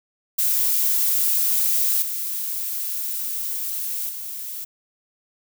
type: noise with level steps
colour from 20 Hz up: violet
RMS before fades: -20 / -27 / -32 dBFS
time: 0.38-4.65 s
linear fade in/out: 10 ms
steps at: 2.02 / 4.09 s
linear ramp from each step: 2 ms
effects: none